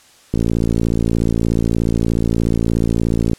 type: click train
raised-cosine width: 3 ms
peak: -4 dBFS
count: 171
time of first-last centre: 0.34-3.333 s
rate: 56.8 Hz
effects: white hiss -48 dBFS RMS until 3.38 s + low-pass 9000 Hz 12 dB/octave